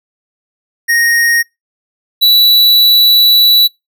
square tone pair in turn, 1864.7 / 3944 Hz, A#6 / B7, 0 / -3 cents, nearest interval octave + minor second, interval 1297 cents, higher second, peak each -9 / -5 dBFS, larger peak second, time 0.88-1.43 / 2.21-3.68 s, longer second, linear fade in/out 20 ms, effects noise-tail reverb RT60 0.2 s tail -25 dB re dry

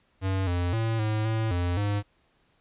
square tone with pitch steps, 95.5 / 88.1 / 112.8 / 108.1 / 111.2 / 88.1 / 102.5 Hz, G2 / F2 / A2 / A2 / A2 / F2 / G#2, -45 / +16 / +44 / -30 / +19 / +16 / -22 cents, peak -25 dBFS, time 0.21-2.03 s, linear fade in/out 50 ms, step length 260 ms, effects pink hiss -67 dBFS RMS until 2.6 s + resampled to 8000 Hz

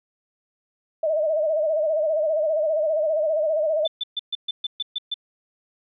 sine tone with vibrato, 622.3 Hz, D#5, in tune, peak -19 dBFS, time 1.03-3.87 s, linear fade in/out 5 ms, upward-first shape sine, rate 15 Hz, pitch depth 85 cents each way
sine tone bursts, 3526 Hz, A7, 3 cents sharp, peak -23 dBFS, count 9, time 3.85-5.142 s, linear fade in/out 5 ms, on 28 ms, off 130 ms
effects none

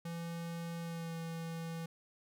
square tone with pitch glide, 168.3 to 165.22 Hz, E3 to E3, +36 to +4 cents, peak -40 dBFS, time 0.05-1.86 s, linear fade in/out 5 ms, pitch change -32 cents, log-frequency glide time 0.81-1.16 s, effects none

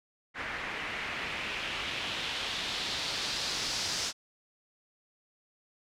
white noise with low-pass filter sweep, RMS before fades -35 dBFS, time 0.34-4.13 s, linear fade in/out 50 ms, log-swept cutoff 1900 to 5600 Hz, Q 2, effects none

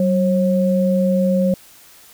sine tone pair together, 189.1 / 540 Hz, F#3 / C#5, +38 / -45 cents, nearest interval octave + tritone, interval 1817 cents, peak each -15 / -18 dBFS, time 0-1.54 s, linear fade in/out 2 ms, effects white hiss -46 dBFS RMS until 2.13 s

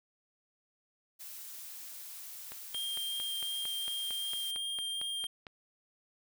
blue noise, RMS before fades -46 dBFS, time 1.19-4.52 s, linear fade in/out 20 ms
click train, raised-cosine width 0.3 ms, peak -29 dBFS, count 14, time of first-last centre 2.52-5.468 s, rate 4.41 Hz
square tone with vibrato, 3200 Hz, G7, 35 cents sharp, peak -35 dBFS, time 2.74-5.27 s, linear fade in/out 5 ms, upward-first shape sine, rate 2.7 Hz, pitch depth 8 cents each way
effects none

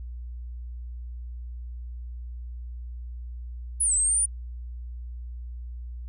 sine exponential two-way sweep, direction down then up, 10600 to 7902 to 9570 Hz, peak -19 dBFS, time 3.8-4.26 s, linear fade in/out 10 ms, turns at 3.93 s, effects tanh soft clip ceiling -17 dBFS + added 60 Hz sine -34 dBFS peak until 6.08 s

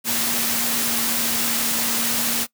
sine tone in noise, 233.1 Hz, A#3, in tune, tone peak -31 dBFS, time 0.04-2.47 s, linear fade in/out 50 ms, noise white, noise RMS -22 dBFS, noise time 0.04-2.47 s, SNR -12 dB, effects noise-tail reverb RT60 0.1 s tail -21 dB re dry + high-pass 100 Hz 12 dB/octave

